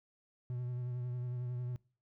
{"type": "tone with vibrato", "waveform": "triangle", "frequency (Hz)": 123.47, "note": "B2", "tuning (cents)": 0, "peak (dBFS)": -34, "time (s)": [0.5, 1.76], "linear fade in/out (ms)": 0, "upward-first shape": "triangle", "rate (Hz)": 11, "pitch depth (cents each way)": 33, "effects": ["noise-tail reverb RT60 0.4 s tail -24 dB re dry"]}